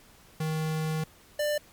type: tone pair in turn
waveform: square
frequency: 157.3 / 593.9 Hz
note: D#3 / D5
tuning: +19 / +19 cents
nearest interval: octave + major seventh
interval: 2300 cents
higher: second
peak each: -28 / -26 dBFS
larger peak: second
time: 0.4-1.04 / 1.39-1.58 s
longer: first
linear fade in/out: 5 ms
effects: pink hiss -56 dBFS RMS until 1.72 s + MP3 96 kbps